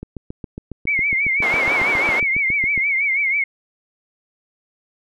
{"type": "click train", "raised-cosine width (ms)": 3, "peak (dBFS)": -17, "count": 21, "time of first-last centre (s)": [0.03, 2.777], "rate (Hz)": 7.28}
{"type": "tone with vibrato", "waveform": "sine", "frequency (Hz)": 2200, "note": "C#7", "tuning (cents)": -14, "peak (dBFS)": -16, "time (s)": [0.87, 3.44], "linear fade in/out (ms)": 5, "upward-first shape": "triangle", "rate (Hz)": 6.1, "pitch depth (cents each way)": 110}
{"type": "band-pass noise", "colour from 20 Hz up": "white", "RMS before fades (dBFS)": -25, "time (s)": [1.42, 2.2], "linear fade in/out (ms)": 5, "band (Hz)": [300, 1300], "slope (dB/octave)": 12}
{"effects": []}